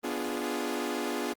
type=chord; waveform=sawtooth; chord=B diminished seventh; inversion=none; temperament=equal; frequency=246.9 / 293.7 / 349.2 / 415.3 Hz; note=B3 / D4 / F4 / Ab4; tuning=0 / 0 / 0 / 0 cents; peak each=-32 dBFS; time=0.03-1.34 s; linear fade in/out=20 ms; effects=Opus 24 kbps